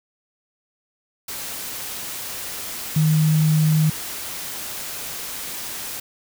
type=tone in noise; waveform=sine; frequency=155.56 Hz; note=D#3; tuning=in tune; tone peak=-14 dBFS; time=2.96-3.9 s; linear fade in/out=5 ms; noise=white; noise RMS=-31 dBFS; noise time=1.28-6 s; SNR=+14 dB; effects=none